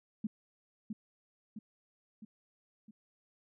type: tone with echo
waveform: sine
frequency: 215.5 Hz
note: A3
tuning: 36 cents flat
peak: -31 dBFS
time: 0.24-0.27 s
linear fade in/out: 5 ms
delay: 660 ms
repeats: 4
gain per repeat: -5 dB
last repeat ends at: 2.91 s
effects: none